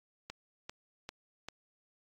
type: click train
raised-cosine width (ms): 0.2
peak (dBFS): -24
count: 4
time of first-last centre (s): 0.3-1.486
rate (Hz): 2.53
effects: AAC 48 kbps